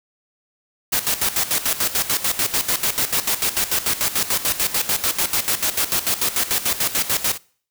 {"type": "noise with tremolo", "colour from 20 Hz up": "white", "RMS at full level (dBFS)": -19, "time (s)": [0.92, 7.38], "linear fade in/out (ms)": 10, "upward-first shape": "square", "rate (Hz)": 6.8, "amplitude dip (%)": 75, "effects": ["noise-tail reverb RT60 0.5 s tail -24 dB re dry"]}